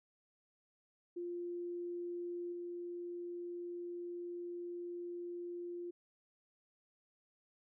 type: tone with level steps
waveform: sine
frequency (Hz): 349.2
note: F4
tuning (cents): 0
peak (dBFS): -39 / -41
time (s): 1.16-5.91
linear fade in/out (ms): 10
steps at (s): 2.52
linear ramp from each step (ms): 10
effects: none